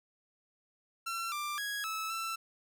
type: tone with pitch steps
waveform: sawtooth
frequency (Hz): 1354 / 1184 / 1659 / 1304 / 1334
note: E6 / D6 / G#6 / E6 / E6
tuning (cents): +46 / +14 / -2 / -19 / +20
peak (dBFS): -31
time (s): 1.06-2.36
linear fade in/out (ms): 10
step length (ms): 260
effects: none